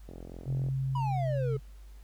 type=click train; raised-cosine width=2 ms; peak=-31 dBFS; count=27; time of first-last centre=0.09-0.686 s; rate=43.6 Hz
type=tone with pitch glide; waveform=sine; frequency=133.5 to 132.2 Hz; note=C3 to C3; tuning=+35 to +18 cents; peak=-28 dBFS; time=0.45-1.6 s; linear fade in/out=50 ms; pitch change=-17 cents; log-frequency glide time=1.06-1.25 s
type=exponential sweep; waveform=triangle; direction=down; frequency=1000 to 420.2 Hz; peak=-30 dBFS; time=0.95-1.57 s; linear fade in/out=5 ms
effects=added 50 Hz sine -46 dBFS peak until 2.03 s + pink hiss -64 dBFS RMS until 2.03 s